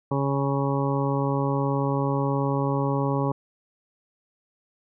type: harmonic tone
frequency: 138.59 Hz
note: C#3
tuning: in tune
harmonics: 1 / 2 / 3 / 4 / 6 / 7 / 8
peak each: -25 / -28 / -30 / -31 / -33 / -33 / -34 dBFS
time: 0.11-3.32 s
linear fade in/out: 5 ms
effects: none